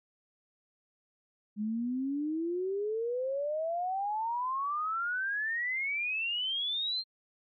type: exponential sweep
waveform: sine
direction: up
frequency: 205.5 to 4211 Hz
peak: -30 dBFS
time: 1.56-7.04 s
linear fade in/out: 50 ms
effects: AAC 64 kbps